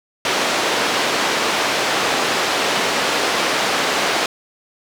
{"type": "band-pass noise", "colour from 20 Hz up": "pink", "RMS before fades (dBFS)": -19, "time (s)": [0.25, 4.26], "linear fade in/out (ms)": 2, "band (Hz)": [400, 5200], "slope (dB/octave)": 12, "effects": []}